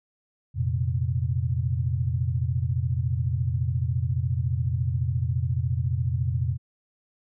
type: chord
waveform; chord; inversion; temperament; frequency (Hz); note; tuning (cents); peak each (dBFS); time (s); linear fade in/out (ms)
sine; F suspended fourth; none; equal; 87.31 / 116.54 / 130.81; F2 / Bb2 / C3; 0 / 0 / 0; -27; 0.54-6.58; 50
effects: none